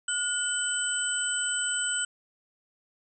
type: tone cluster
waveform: sine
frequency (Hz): 1445 / 3016 / 8020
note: F#6 / F#7 / B8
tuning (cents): -41 / +32 / +26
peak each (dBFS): -31 / -33 / -29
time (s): 0.08-2.05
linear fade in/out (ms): 5
effects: none